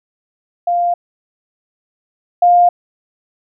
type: tone pair in turn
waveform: sine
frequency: 698.5 / 704.6 Hz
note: F5 / F5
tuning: 0 / +15 cents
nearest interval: unison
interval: 15 cents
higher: second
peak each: -12 / -6 dBFS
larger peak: second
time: 0.67-0.94 / 2.42-2.69 s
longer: neither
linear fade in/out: 5 ms
effects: none